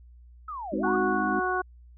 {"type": "linear two-way sweep", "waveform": "sine", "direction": "down then up", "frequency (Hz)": [1318.5, 473, 1256], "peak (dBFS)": -33, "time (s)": [0.48, 0.96], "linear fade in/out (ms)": 5, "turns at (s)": 0.77}
{"type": "chord", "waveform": "sine", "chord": "Ab dominant seventh", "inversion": "none", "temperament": "equal", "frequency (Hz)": [207.7, 261.6, 311.1, 370], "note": ["Ab3", "C4", "Eb4", "Gb4"], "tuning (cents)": [0, 0, 0, 0], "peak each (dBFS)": [-31, -33, -31, -33], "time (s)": [0.72, 1.4], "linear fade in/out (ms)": 10}
{"type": "harmonic tone", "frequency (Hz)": 368.1, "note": "F#4", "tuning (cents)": -9, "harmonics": [1, 2, 3, 4], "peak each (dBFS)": [-30, -30, -30, -30], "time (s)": [0.83, 1.62], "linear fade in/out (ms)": 10}
{"effects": ["added 60 Hz sine -48 dBFS peak until 1.97 s"]}